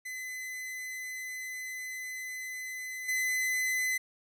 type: tone with level steps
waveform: 45% pulse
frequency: 2024 Hz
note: B6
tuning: 42 cents sharp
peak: -37 / -28 dBFS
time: 0.05-3.98 s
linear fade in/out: 10 ms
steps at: 3.08 s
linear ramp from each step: 10 ms
effects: none